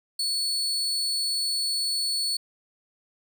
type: tone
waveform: 35% pulse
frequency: 4418 Hz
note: C#8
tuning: 7 cents flat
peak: -23 dBFS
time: 0.19-2.37 s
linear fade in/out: 5 ms
effects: none